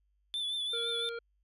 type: tone with vibrato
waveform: triangle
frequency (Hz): 3495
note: A7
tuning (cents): -12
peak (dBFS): -31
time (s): 0.34-1.09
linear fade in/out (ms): 0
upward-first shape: triangle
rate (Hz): 5.9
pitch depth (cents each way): 50
type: harmonic tone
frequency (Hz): 466.2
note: A#4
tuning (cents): 0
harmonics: 1 / 3 / 5 / 7 / 9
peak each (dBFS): -38 / -42 / -52 / -55 / -55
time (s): 0.73-1.19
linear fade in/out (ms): 5
effects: added 50 Hz sine -70 dBFS peak until 1.43 s + resampled to 32000 Hz